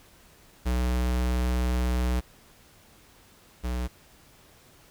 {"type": "tone pair in turn", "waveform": "square", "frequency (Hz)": [61.74, 61.44], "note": ["B1", "B1"], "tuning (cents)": [0, -8], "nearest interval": "unison", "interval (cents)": 8, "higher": "first", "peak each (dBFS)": [-24, -28], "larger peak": "first", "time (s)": [[0.65, 2.21], [3.63, 3.88]], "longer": "first", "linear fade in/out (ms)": 20, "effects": ["pink hiss -56 dBFS RMS until 4.9 s"]}